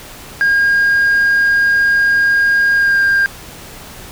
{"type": "tone with pitch glide", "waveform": "sine", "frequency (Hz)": [1620, 1600.5], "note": ["G#6", "G6"], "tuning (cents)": [-43, 36], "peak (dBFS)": -7, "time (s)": [0.41, 3.26], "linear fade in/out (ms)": 0, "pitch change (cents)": -21, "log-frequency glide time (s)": [2.76, 3.01], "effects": ["tanh soft clip ceiling -8 dBFS", "pink hiss -34 dBFS RMS until 4.11 s"]}